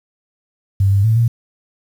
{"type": "tone with pitch steps", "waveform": "sine", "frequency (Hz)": [97.9, 99.3, 111.4, 116.9], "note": ["G2", "G2", "A2", "A#2"], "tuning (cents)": [-2, 23, 22, 5], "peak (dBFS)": -10, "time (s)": [0.8, 1.28], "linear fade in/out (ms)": 5, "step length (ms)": 120, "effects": ["7-bit"]}